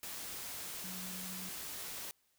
sine tone in noise, 184.7 Hz, F#3, 3 cents flat, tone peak -47 dBFS, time 0.84-1.49 s, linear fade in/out 0 ms, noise white, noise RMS -44 dBFS, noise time 0.03-2.11 s, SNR -6 dB, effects white hiss -75 dBFS RMS until 2.38 s

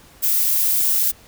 violet noise, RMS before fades -18 dBFS, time 0.22-1.12 s, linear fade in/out 20 ms, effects pink hiss -48 dBFS RMS until 1.27 s

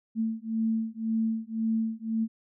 sine beating tone pair, 222.5 / 224.4 Hz, A3 / A3, +20 / +34 cents, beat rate 1.9 Hz, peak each -29 dBFS, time 0.15-2.28 s, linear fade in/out 50 ms, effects none

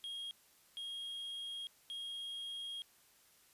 triangle tone bursts at uneven times, 3261 Hz, G#7, 32 cents flat, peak -40 dBFS, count 3, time 0.04-0.31 / 0.77-1.67 / 1.9-2.82 s, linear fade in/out 0 ms, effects white hiss -67 dBFS RMS until 3.53 s + resampled to 32000 Hz

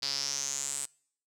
sawtooth tone with band-pass filter sweep, 140 Hz, C#3, 18 cents sharp, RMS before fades -34 dBFS, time 0.02-0.86 s, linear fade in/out 10 ms, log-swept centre 4700 to 8400 Hz, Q 6.7, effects noise-tail reverb RT60 0.6 s tail -25 dB re dry

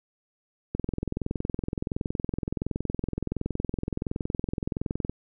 click train, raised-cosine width 3 ms, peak -15 dBFS, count 94, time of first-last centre 0.75-5.096 s, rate 21.4 Hz, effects none

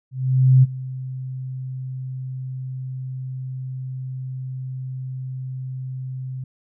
sine tone with ADSR envelope, 130 Hz, C3, 11 cents flat, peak -8 dBFS, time 0.11-6.44 s, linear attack 520 ms, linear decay 27 ms, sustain -19 dB, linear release 4 ms, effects none

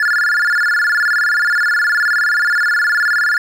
triangle tone with vibrato, 1568 Hz, G6, in tune, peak -10 dBFS, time 0-3.38 s, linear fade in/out 2 ms, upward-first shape square, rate 19 Hz, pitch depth 170 cents each way, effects none

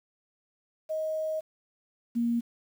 sine tone pair in turn, 628 / 235.2 Hz, D#5 / A#3, +16 / +16 cents, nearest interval octave + perfect fourth, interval 1700 cents, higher first, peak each -28 / -24 dBFS, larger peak second, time 0.89-1.41 / 2.15-2.41 s, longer first, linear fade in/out 20 ms, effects 9-bit

